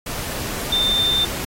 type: tone in noise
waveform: sine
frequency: 3587 Hz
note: A7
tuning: 33 cents sharp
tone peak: -16 dBFS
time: 0.72-1.25 s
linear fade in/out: 5 ms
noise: pink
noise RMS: -28 dBFS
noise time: 0.06-1.45 s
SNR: +9 dB
effects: AAC 48 kbps